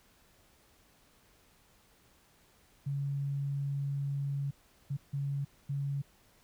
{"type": "tone bursts at uneven times", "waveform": "sine", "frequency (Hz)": 140.2, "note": "C#3", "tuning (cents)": 20, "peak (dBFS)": -31, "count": 4, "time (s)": [[2.86, 4.51], [4.9, 4.97], [5.13, 5.45], [5.69, 6.02]], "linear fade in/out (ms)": 10, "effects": ["pink hiss -65 dBFS RMS until 6.43 s"]}